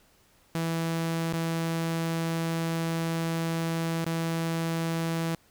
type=tone with dropouts; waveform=sawtooth; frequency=164.81 Hz; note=E3; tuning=in tune; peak=-23 dBFS; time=0.55-5.35 s; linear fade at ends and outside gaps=0 ms; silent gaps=1.325-1.336 / 4.043-4.063 s; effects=pink hiss -62 dBFS RMS until 5.5 s